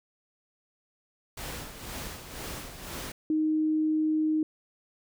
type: noise with tremolo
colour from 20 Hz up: pink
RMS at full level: -37 dBFS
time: 1.37-3.12 s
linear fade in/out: 5 ms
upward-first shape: sine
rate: 2 Hz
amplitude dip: 60%
type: tone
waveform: sine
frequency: 311.1 Hz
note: D#4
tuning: in tune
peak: -23 dBFS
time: 3.3-4.43 s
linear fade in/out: 2 ms
effects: none